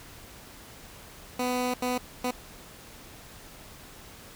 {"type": "tone bursts at uneven times", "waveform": "15% pulse", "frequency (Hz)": 249.5, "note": "B3", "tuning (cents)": 18, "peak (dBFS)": -20, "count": 3, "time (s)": [[1.39, 1.74], [1.82, 1.98], [2.24, 2.31]], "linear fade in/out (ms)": 5, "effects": ["pink hiss -48 dBFS RMS until 4.35 s"]}